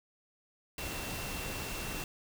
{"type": "tone in noise", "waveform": "sine", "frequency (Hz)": 2700, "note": "E7", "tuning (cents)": 41, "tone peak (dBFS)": -45, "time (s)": [0.78, 2.04], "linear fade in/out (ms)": 2, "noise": "pink", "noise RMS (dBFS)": -39, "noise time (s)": [0.78, 2.04], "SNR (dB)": -9, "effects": []}